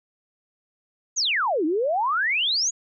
sine exponential two-way sweep, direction down then up, 7000 to 295.1 to 7000 Hz, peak -20 dBFS, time 1.16-2.71 s, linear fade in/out 20 ms, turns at 1.65 s, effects none

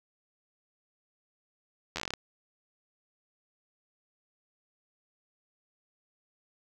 slowing click train, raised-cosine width 0.2 ms, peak -16 dBFS, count 10, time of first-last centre 1.96-2.137 s, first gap 11 ms, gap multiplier 1.14, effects none

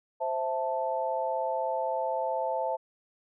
sine chord, A minor, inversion first, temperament equal, 523.3 / 659.3 / 880 Hz, C5 / E5 / A5, 0 / 0 / 0 cents, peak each -32 / -32 / -31 dBFS, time 0.2-2.77 s, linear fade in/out 20 ms, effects none

